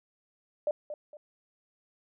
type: tone with echo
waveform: sine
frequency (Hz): 597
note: D5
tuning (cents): +28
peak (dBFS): -25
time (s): 0.67-0.71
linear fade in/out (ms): 2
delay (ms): 230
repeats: 2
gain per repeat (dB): -10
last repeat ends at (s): 1.17
effects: none